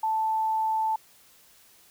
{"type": "tone", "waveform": "sine", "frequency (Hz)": 880, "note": "A5", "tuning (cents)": 0, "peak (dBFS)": -23, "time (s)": [0.03, 0.96], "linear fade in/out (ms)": 5, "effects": ["white hiss -57 dBFS RMS until 1.9 s"]}